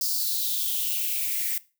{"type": "noise with high-pass filter sweep", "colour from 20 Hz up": "violet", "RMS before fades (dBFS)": -27, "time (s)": [0.01, 1.58], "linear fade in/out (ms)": 2, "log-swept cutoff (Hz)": [5000, 1900], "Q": 5, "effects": ["noise-tail reverb RT60 0.3 s tail -19 dB re dry"]}